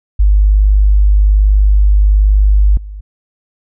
sine tone with level steps, 50.6 Hz, G#1, 44 cents flat, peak -5 / -24 dBFS, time 0.19-3.01 s, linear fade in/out 10 ms, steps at 2.77 s, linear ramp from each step 2 ms, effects none

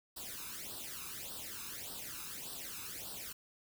white noise with flanger, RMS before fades -45 dBFS, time 0.16-3.33 s, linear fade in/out 10 ms, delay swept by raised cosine 0.22 to 0.8 ms, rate 1.7 Hz, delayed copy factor +0.8, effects none

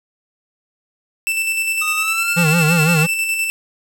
45% pulse tone with tremolo, 2659 Hz, E7, 14 cents sharp, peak -16 dBFS, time 1.27-3.5 s, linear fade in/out 0 ms, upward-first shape square, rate 9.9 Hz, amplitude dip 35%
square tone with pitch glide, 1244.5 to 1405 Hz, D#6 to F6, 0 to +10 cents, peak -24 dBFS, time 1.81-3.03 s, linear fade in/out 10 ms, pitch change +210 cents, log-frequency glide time 1.95-2.31 s
square tone with vibrato, 162.2 Hz, E3, 28 cents flat, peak -14 dBFS, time 2.36-3.07 s, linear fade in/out 20 ms, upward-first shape sine, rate 5.9 Hz, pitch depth 120 cents each way
effects none

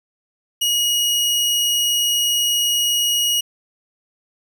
sawtooth tone, 2893 Hz, F#7, 40 cents flat, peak -13 dBFS, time 0.61-3.41 s, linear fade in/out 10 ms, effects none

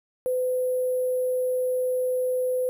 sine tone with sample-and-hold, 506 Hz, B4, 42 cents sharp, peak -22 dBFS, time 0.26-2.69 s, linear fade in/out 0 ms, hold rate 11025 Hz, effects none

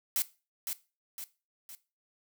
blue noise with echo, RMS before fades -29 dBFS, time 0.16-0.22 s, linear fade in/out 0 ms, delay 510 ms, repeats 3, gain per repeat -6 dB, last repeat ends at 1.75 s, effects noise-tail reverb RT60 0.3 s tail -17 dB re dry

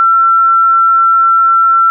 sine tone, 1348 Hz, E6, 38 cents sharp, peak -5 dBFS, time 0-1.9 s, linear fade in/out 0 ms, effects none

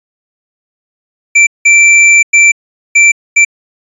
square tone bursts at uneven times, 2343 Hz, D7, 5 cents flat, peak -3 dBFS, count 5, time 1.35-1.47 / 1.65-2.23 / 2.33-2.52 / 2.95-3.12 / 3.36-3.45 s, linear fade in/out 10 ms, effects resampled to 22050 Hz

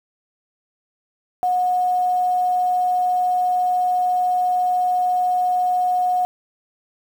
sine tone with quantisation, 727 Hz, F#5, 31 cents flat, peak -16 dBFS, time 1.43-6.25 s, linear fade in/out 0 ms, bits 7, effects none

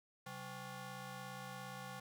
15% pulse ring-modulated tone, 323.1 Hz, E4, 35 cents flat, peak -37 dBFS, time 0.26-2 s, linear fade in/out 5 ms, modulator 456 Hz, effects none

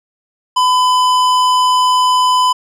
sine tone with hard clipping, 1006 Hz, B5, 32 cents sharp, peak -11 dBFS, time 0.56-2.53 s, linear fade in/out 10 ms, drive 14 dB, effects none

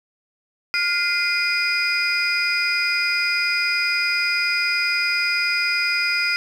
sine tone cluster, 1415 / 2064 / 2443 / 4965 Hz, F6 / C7 / D#7 / D#8, +22 / -24 / -32 / -5 cents, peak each -23 dBFS, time 0.74-6.36 s, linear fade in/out 0 ms, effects tanh soft clip ceiling -12 dBFS + 8-bit

